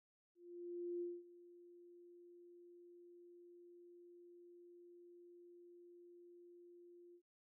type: tone with ADSR envelope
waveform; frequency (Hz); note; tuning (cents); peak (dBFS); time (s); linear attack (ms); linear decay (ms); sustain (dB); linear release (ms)
sine; 349.2; F4; 0; -40; 0.35-7.22; 660; 220; -19; 72
effects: none